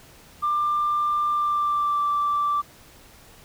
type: tone with pitch glide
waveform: sine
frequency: 1190 to 1168.9 Hz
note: D6 to D6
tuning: +22 to -9 cents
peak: -19 dBFS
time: 0.42-2.62 s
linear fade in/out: 20 ms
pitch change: -31 cents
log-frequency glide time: 1.29-2.04 s
effects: tanh soft clip ceiling -16 dBFS + pink hiss -50 dBFS RMS until 3.44 s